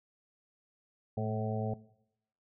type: harmonic tone with a mistuned harmonic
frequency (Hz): 108.8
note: A2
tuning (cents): -19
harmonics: 1 / 2 / 4 / 5 / 6 / 7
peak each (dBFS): -34 / -37 / -40 / -41 / -42 / -42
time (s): 1.17-1.74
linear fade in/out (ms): 5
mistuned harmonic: 1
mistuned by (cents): +40
effects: noise-tail reverb RT60 0.8 s tail -20 dB re dry